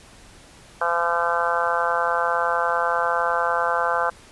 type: harmonic tone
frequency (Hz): 170.6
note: F3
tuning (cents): -40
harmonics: 3 / 4 / 5 / 6 / 7 / 8 / 9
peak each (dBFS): -27 / -27 / -27 / -27 / -27 / -27 / -27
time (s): 0.81-4.1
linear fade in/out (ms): 5
effects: pink hiss -48 dBFS RMS until 4.31 s + resampled to 24000 Hz